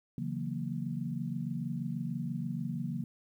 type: chord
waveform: sine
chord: F# dominant seventh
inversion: second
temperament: equal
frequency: 138.59 / 164.81 / 185 / 233.1 Hz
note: C#3 / E3 / F#3 / A#3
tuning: 0 / 0 / 0 / 0 cents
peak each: -38 / -38 / -40 / -38 dBFS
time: 0.18-3.04 s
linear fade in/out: 2 ms
effects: 11-bit